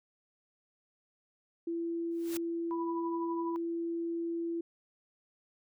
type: tone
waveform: sine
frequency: 336.2 Hz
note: E4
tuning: 34 cents sharp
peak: -32 dBFS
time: 1.67-4.61 s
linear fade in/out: 5 ms
type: noise with exponential growth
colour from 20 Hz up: white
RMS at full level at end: -38 dBFS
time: 2.11-2.37 s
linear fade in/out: 2 ms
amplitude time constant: 55 ms
type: tone with tremolo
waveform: sine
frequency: 987.8 Hz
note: B5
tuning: in tune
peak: -35 dBFS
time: 2.71-3.56 s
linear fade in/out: 0 ms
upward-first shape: triangle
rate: 12 Hz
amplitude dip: 60%
effects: none